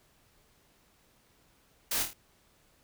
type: noise with echo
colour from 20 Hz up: white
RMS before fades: -31 dBFS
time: 1.91-2.03 s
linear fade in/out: 5 ms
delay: 26 ms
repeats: 4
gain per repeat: -5 dB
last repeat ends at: 2.134 s
effects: pink hiss -66 dBFS RMS until 2.83 s